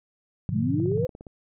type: chord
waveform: sine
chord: G# diminished seventh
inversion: none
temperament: equal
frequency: 103.83 / 123.47 / 146.83 / 174.61 Hz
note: G#2 / B2 / D3 / F3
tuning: 0 / 0 / 0 / 0 cents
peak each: -30 dBFS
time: 0.49-1.05 s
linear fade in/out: 0 ms
type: exponential sweep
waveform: sine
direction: up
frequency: 200 to 523.3 Hz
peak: -24 dBFS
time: 0.54-1.07 s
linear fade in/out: 10 ms
type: click train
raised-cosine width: 2 ms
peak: -28 dBFS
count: 9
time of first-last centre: 0.8-1.268 s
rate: 17.1 Hz
effects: none